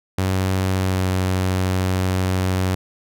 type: tone with pitch glide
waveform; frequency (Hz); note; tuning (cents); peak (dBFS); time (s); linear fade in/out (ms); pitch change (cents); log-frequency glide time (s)
sawtooth; 94.4 to 93.1; F#2 to F#2; +35 to +11; -14; 0.18-2.75; 5; -24; 0.74-1.06
effects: none